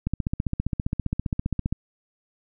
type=click train; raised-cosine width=5 ms; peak=-12 dBFS; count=26; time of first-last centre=0.07-1.726 s; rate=15.1 Hz; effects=none